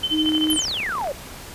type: tone with tremolo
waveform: sine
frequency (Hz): 3070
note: G7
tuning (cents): -37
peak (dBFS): -18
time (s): 0.03-0.65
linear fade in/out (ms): 5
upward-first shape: sine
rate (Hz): 13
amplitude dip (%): 85
type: tone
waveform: sine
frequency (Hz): 311.1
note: D#4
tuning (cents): 0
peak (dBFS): -19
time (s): 0.1-0.59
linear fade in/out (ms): 50
type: click train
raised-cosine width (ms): 0.5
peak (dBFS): -19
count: 28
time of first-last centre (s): 0.26-1.073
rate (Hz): 33.2
type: exponential sweep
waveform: sine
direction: down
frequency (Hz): 11840 to 523.3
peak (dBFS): -23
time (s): 0.5-1.12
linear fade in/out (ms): 2
effects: pink hiss -38 dBFS RMS until 1.54 s + resampled to 32000 Hz